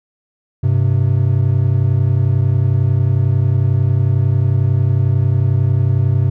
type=tone pair together; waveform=triangle; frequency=99.3 / 130.39 Hz; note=G2 / C3; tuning=+23 / -6 cents; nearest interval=perfect fourth; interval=471 cents; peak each=-12 dBFS; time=0.63-6.3 s; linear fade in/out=10 ms; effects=none